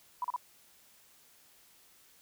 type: tone bursts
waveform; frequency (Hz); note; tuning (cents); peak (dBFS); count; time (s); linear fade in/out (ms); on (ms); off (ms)
sine; 987.8; B5; 0; -30; 3; 0.22-0.362; 2; 24; 35
effects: white hiss -62 dBFS RMS until 2.21 s